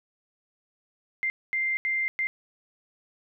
sine tone bursts at uneven times, 2093 Hz, C7, in tune, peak -24 dBFS, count 4, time 1.23-1.3 / 1.53-1.77 / 1.85-2.08 / 2.19-2.27 s, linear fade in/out 0 ms, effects none

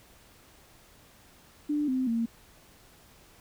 sine tone with pitch steps, 295.9 / 258.7 / 230.1 Hz, D4 / C4 / A#3, +13 / -19 / -22 cents, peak -25 dBFS, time 1.69-2.26 s, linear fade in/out 10 ms, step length 190 ms, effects pink hiss -57 dBFS RMS until 3.4 s

